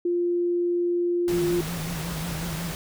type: tone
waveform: sine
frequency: 349.2 Hz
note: F4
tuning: in tune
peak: -21 dBFS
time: 0.05-1.61 s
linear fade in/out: 5 ms
type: noise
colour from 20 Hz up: pink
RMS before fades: -34 dBFS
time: 1.28-2.75 s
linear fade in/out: 0 ms
type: tone with vibrato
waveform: sine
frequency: 164.81 Hz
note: E3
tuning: in tune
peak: -30 dBFS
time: 1.32-2.72 s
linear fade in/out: 0 ms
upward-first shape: sine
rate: 5.5 Hz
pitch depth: 94 cents each way
effects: none